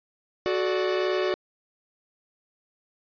45% pulse chord, D major, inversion first, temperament equal with one note detuned, 370 / 432.4 / 587.3 Hz, F#4 / A4 / D5, 0 / -30 / 0 cents, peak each -25 / -31 / -29 dBFS, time 0.46-1.34 s, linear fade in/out 0 ms, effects resampled to 11025 Hz

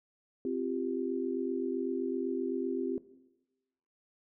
sine chord, C suspended fourth, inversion none, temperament equal with one note detuned, 261.6 / 344.2 / 392 Hz, C4 / F4 / G4, 0 / -25 / 0 cents, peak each -34 / -36 / -35 dBFS, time 0.45-2.98 s, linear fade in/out 2 ms, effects noise-tail reverb RT60 1.0 s tail -17 dB re dry

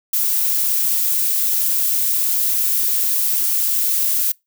violet noise, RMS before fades -18 dBFS, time 0.13-4.32 s, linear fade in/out 5 ms, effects noise-tail reverb RT60 0.2 s tail -25 dB re dry

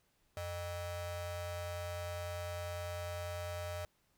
45% pulse ring-modulated tone, 350 Hz, F4, 4 cents sharp, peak -36 dBFS, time 0.37-3.85 s, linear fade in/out 0 ms, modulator 261 Hz, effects pink hiss -75 dBFS RMS until 4.17 s

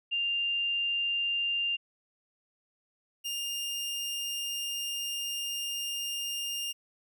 sine / sawtooth tone pair in turn, 2794 / 2812 Hz, F7 / F7, 0 / +11 cents, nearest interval unison, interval 11 cents, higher second, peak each -27 / -29 dBFS, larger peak first, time 0.11-1.77 / 3.24-6.73 s, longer second, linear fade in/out 20 ms, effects none

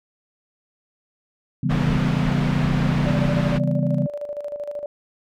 sine chord, C# half-diminished seventh, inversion none, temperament just, 138.59 / 166.31 / 199.57 / 249.5 Hz, C#3 / E3 / G3 / B3, 0 / +16 / +31 / +18 cents, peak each -22 / -23 / -26 / -26 dBFS, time 1.63-4.07 s, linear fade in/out 5 ms
pink low-pass noise, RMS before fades -27 dBFS, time 1.69-3.59 s, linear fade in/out 20 ms, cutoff 2600 Hz, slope 12 dB/octave
sine tone with tremolo, 583 Hz, D5, 13 cents flat, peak -25 dBFS, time 3.06-4.86 s, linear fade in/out 2 ms, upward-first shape square, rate 13 Hz, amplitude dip 60%
effects none

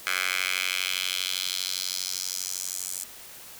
10% pulse tone with high-pass filter sweep, 92.5 Hz, F#2, in tune, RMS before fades -30 dBFS, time 0.07-3.04 s, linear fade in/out 0 ms, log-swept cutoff 1800 to 8000 Hz, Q 2.1, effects white hiss -45 dBFS RMS until 3.59 s

